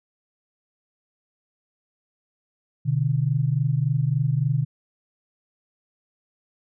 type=tone pair together; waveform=sine; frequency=125.99 / 149.5 Hz; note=B2 / D3; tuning=+35 / +31 cents; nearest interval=minor third; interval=296 cents; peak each=-22 dBFS; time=2.85-4.65 s; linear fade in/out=20 ms; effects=none